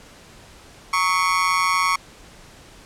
30% pulse tone with amplitude modulation, 1108.7 Hz, C#6, in tune, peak -11 dBFS, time 0.93-1.96 s, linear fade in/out 5 ms, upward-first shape sine, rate 177 Hz, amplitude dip 85%, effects pink hiss -46 dBFS RMS until 2.85 s + low-pass 9000 Hz 12 dB/octave

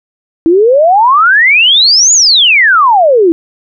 sine exponential two-way sweep, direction up then down, 317.7 to 7030 to 317.7 Hz, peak -3 dBFS, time 0.46-3.32 s, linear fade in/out 0 ms, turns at 2.13 s, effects none

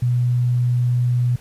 sine tone, 122.8 Hz, B2, 9 cents flat, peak -15 dBFS, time 0.02-1.36 s, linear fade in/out 5 ms, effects pink hiss -48 dBFS RMS until 1.4 s + resampled to 32000 Hz

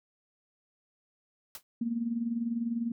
white noise with exponential decay, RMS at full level -37 dBFS, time 1.55-1.63 s, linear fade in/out 1 ms, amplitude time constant 16 ms
sine tone with tremolo, 233.1 Hz, A#3, in tune, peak -26 dBFS, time 1.81-2.92 s, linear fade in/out 5 ms, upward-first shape sine, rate 20 Hz, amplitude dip 65%
effects none

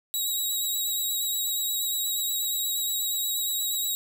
10% pulse tone with vibrato, 3844 Hz, B7, 48 cents flat, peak -19 dBFS, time 0.14-3.95 s, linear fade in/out 0 ms, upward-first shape sine, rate 8.4 Hz, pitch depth 26 cents each way, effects none

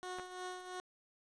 15% pulse tone with tremolo, 365.5 Hz, F#4, 21 cents flat, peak -34 dBFS, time 0.03-0.8 s, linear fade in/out 0 ms, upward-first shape triangle, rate 2.9 Hz, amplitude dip 65%
clicks, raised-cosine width 0.5 ms, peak -32 dBFS, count 2, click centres 0.186 / 0.197 s
effects resampled to 22050 Hz + 11-bit

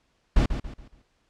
brown noise with echo, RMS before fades -18 dBFS, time 0.36-0.46 s, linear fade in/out 5 ms, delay 140 ms, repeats 4, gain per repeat -9 dB, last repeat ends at 1.02 s, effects pink hiss -69 dBFS RMS until 1.29 s + low-pass 6000 Hz 12 dB/octave

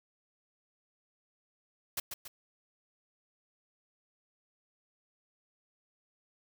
white noise with echo, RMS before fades -34 dBFS, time 1.97-2 s, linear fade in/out 5 ms, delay 140 ms, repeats 2, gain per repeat -6 dB, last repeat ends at 2.28 s, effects none

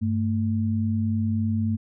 sine tone pair together, 99.16 / 222.6 Hz, G2 / A3, +20 / +20 cents, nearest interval octave + major second, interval 1400 cents, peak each -24 dBFS, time 0.01-1.77 s, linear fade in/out 20 ms, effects none

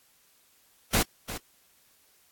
pink noise with echo, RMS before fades -23 dBFS, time 0.93-1.03 s, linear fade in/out 10 ms, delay 350 ms, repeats 1, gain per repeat -13 dB, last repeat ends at 1.38 s, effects white hiss -63 dBFS RMS until 2.31 s + AAC 64 kbps

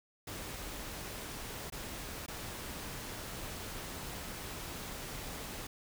pink noise with dropouts, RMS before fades -43 dBFS, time 0.27-5.67 s, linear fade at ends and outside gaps 5 ms, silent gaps 1.701-1.722 / 2.263-2.28 s, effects none

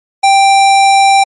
square tone, 786 Hz, G5, 4 cents sharp, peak -5 dBFS, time 0.23-1.24 s, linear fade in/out 10 ms, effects low-pass 11000 Hz 12 dB/octave + MP3 48 kbps

